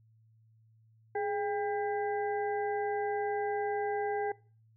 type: harmonic tone with a mistuned harmonic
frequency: 400 Hz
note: G4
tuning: 35 cents sharp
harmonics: 1 / 2 / 4 / 5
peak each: -32 / -34 / -43 / -46 dBFS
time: 1.15-4.32 s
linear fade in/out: 5 ms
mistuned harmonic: 1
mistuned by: +75 cents
effects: noise-tail reverb RT60 0.4 s tail -22 dB re dry + added 111 Hz sine -61 dBFS peak until 4.76 s